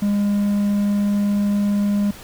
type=tone; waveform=triangle; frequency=203.8 Hz; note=G#3; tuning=32 cents flat; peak=-14 dBFS; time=0.02-2.11 s; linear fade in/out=5 ms; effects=pink hiss -40 dBFS RMS until 2.23 s